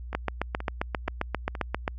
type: two click trains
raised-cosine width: 0.5 ms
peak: -20 / -11 dBFS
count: 4 / 14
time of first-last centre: 0.13-1.552 / 0.15-1.879 s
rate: 2.11 / 7.52 Hz
effects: added 60 Hz sine -36 dBFS peak until 1.98 s